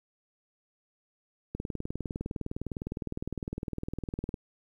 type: click train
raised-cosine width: 3 ms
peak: -21 dBFS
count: 56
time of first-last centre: 1.55-4.342 s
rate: 19.7 Hz
effects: 10-bit